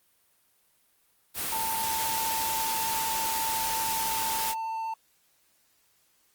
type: noise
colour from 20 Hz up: white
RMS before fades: -31 dBFS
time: 1.34-4.55 s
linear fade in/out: 50 ms
type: tone with vibrato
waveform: triangle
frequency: 895 Hz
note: A5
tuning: 29 cents sharp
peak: -28 dBFS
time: 1.52-4.94 s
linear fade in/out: 5 ms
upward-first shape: triangle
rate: 15 Hz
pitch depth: 8 cents each way
effects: white hiss -67 dBFS RMS until 6.34 s + Opus 32 kbps